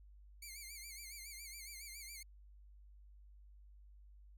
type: tone with vibrato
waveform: 10% pulse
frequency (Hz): 2217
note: C#7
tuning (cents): 0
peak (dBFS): -40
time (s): 0.42-2.23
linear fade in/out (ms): 5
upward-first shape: sine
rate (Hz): 7.2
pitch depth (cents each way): 110
effects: added 50 Hz sine -57 dBFS peak until 4.37 s